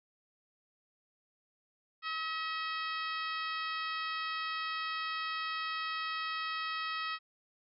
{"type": "harmonic tone", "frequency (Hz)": 640, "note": "D#5", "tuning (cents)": 49, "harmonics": [2, 3, 4, 5, 6, 7, 8], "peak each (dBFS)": [-37, -41, -43, -45, -47, -48, -49], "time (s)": [2.02, 7.19], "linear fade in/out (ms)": 50, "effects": []}